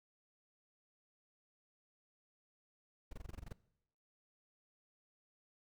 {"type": "noise bursts", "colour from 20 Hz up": "brown", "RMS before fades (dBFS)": -45, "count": 10, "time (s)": [3.11, 3.528], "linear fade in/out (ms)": 5, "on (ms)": 22, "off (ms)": 22, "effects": ["noise-tail reverb RT60 0.8 s tail -20 dB re dry"]}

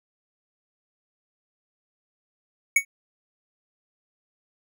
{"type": "tone with exponential decay", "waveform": "square", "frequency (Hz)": 2229, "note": "C#7", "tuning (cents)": 9, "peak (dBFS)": -12, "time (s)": [2.76, 2.85], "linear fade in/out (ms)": 5, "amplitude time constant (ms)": 18, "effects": []}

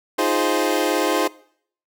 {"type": "chord", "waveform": "25% pulse", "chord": "F minor seventh", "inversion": "third", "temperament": "equal", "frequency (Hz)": [311.1, 349.2, 415.3, 523.3], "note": ["Eb4", "F4", "Ab4", "C5"], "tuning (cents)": [0, 0, 0, 0], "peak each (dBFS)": -20, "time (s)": [0.18, 1.28], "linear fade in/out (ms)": 10, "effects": ["noise-tail reverb RT60 0.6 s tail -21 dB re dry"]}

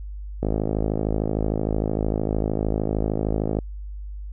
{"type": "click train", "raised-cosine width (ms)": 2, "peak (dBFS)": -10, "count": 169, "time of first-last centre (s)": [0.43, 3.588], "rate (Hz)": 53.2, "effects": ["added 50 Hz sine -31 dBFS peak until 4.32 s"]}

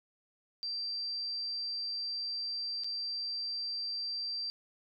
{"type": "tone with dropouts", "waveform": "sine", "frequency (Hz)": 4699, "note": "D8", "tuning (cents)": 0, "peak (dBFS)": -34, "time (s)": [0.63, 4.5], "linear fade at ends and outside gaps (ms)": 0, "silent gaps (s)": [2.836, 2.844], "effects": []}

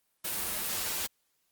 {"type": "noise with comb filter", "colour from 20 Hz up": "white", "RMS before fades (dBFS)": -33, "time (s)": [0.24, 1.07], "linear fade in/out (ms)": 10, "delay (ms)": 7.4, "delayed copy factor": -0.65, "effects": ["white hiss -75 dBFS RMS until 1.51 s", "Opus 32 kbps"]}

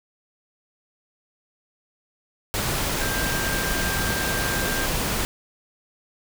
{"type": "tone in noise", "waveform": "sine", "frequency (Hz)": 1586, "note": "G6", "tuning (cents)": 20, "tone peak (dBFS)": -29, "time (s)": [3.01, 4.86], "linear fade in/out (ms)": 0, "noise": "pink", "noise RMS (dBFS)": -25, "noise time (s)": [2.54, 5.25], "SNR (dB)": -7, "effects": []}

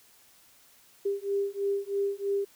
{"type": "beating tone pair", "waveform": "sine", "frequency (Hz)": [397.4, 400.5], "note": ["G4", "G4"], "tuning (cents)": [24, 37], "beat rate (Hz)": 3.1, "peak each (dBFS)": [-30, -30], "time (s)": [1.05, 2.45], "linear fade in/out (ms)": 10, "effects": ["white hiss -59 dBFS RMS until 2.55 s"]}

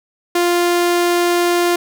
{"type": "tone", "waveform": "sawtooth", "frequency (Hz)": 349.2, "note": "F4", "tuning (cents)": 0, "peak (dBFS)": -9, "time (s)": [0.35, 1.76], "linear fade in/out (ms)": 5, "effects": []}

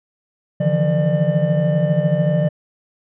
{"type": "tone cluster", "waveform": "triangle", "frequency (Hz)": [145.5, 159.9, 172.9, 598], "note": ["D3", "D#3", "F3", "D5"], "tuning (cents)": [-16, 48, -17, 31], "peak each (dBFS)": -18, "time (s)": [0.6, 2.49], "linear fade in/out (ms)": 10, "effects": ["resampled to 8000 Hz"]}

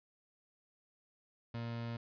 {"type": "tone", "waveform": "30% pulse", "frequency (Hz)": 116.9, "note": "A#2", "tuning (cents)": 5, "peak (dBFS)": -36, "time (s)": [1.54, 1.97], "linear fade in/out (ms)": 5, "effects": ["resampled to 11025 Hz"]}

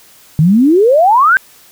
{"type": "exponential sweep", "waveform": "sine", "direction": "up", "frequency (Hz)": [146.9, 1603], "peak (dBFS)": -5, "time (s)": [0.39, 1.37], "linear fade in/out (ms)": 0, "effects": ["white hiss -43 dBFS RMS until 1.71 s"]}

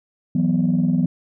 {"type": "chord", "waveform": "sine", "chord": "E suspended second", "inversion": "none", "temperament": "equal", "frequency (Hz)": [164.81, 185, 246.9], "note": ["E3", "F#3", "B3"], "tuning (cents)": [0, 0, 0], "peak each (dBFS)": -19, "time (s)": [0.35, 1.06], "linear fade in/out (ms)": 5, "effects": ["tanh soft clip ceiling -10 dBFS"]}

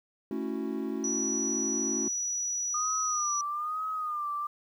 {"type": "chord", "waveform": "triangle", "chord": "F# minor seventh", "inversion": "first", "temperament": "equal", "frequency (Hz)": [220, 277.2, 329.6, 370], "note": ["A3", "C#4", "E4", "F#4"], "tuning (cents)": [0, 0, 0, 0], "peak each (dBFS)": [-34, -33, -35, -35], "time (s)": [0.31, 2.08], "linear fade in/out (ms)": 2}
{"type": "tone", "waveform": "sine", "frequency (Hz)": 5870, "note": "F#8", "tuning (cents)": -15, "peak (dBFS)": -29, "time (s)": [1.04, 3.41], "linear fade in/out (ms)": 2}
{"type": "tone with vibrato", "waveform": "sine", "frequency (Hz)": 1220, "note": "D#6", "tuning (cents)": -34, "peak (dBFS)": -30, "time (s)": [2.74, 4.47], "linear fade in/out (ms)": 5, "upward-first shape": "sine", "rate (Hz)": 1.1, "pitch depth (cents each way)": 73}
{"effects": ["10-bit"]}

